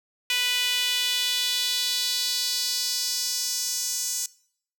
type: tone with high-pass filter sweep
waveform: sawtooth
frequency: 493.9 Hz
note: B4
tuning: in tune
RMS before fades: -26 dBFS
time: 0.3-4.26 s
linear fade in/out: 2 ms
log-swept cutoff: 2700 to 6500 Hz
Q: 2.7
effects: noise-tail reverb RT60 0.6 s tail -22 dB re dry